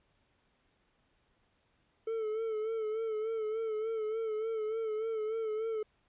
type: tone with vibrato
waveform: triangle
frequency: 440 Hz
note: A4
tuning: in tune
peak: -30 dBFS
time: 2.07-5.83 s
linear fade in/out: 5 ms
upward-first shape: sine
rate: 3.4 Hz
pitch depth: 51 cents each way
effects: pink hiss -73 dBFS RMS until 6.08 s + resampled to 8000 Hz